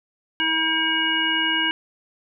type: harmonic tone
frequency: 320.7 Hz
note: E4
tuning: 48 cents flat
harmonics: 1 / 3 / 5 / 7 / 9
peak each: -29 / -29 / -24 / -28 / -22 dBFS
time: 0.4-1.71 s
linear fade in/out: 0 ms
effects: none